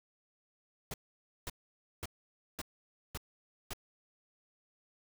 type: noise bursts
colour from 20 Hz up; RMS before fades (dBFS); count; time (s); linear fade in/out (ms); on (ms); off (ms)
pink; -40; 6; 0.91-3.734; 2; 29; 530
effects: none